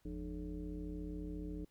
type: tone with frequency modulation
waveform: sine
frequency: 174.9 Hz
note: F3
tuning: 3 cents sharp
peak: -40 dBFS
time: 0.05-1.65 s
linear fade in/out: 5 ms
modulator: 128 Hz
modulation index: 1.6
effects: pink hiss -75 dBFS RMS until 1.7 s